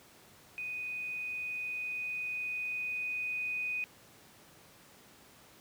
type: tone with level ramp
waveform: sine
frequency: 2489 Hz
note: D#7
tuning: in tune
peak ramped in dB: -36 to -32 dBFS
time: 0.58-3.84 s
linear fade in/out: 0 ms
effects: pink hiss -58 dBFS RMS until 5.6 s + high-pass 100 Hz 12 dB/octave